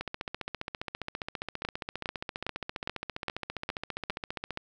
two click trains, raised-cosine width 0.3 ms, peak -15 / -18 dBFS, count 7 / 69, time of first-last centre 1.65-4.099 / 0.01-4.574 s, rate 2.45 / 14.9 Hz, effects none

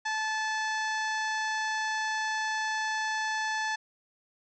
harmonic tone, 870 Hz, A5, 20 cents flat, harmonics 1 / 2 / 3 / 4 / 5 / 6 / 7 / 8 / 9, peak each -32 / -31 / -43 / -44 / -43 / -46 / -44 / -54 / -55 dBFS, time 0.05-3.76 s, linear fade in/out 10 ms, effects none

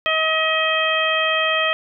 harmonic tone, 635 Hz, D#5, 35 cents sharp, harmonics 1 / 2 / 3 / 4 / 5, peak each -23 / -23 / -23 / -23 / -23 dBFS, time 0.06-1.73 s, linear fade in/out 0 ms, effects none

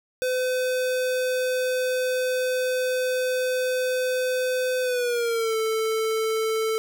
square tone with pitch glide, 508 to 442.2 Hz, B4 to A4, +49 to +9 cents, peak -23 dBFS, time 0.22-6.78 s, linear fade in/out 0 ms, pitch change -240 cents, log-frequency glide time 4.82-5.56 s, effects none

